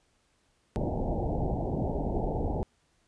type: low-pass noise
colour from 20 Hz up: pink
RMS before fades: -30 dBFS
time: 0.76-2.63 s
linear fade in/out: 0 ms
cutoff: 870 Hz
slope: 96 dB/octave
effects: pink hiss -70 dBFS RMS until 3.07 s + resampled to 22050 Hz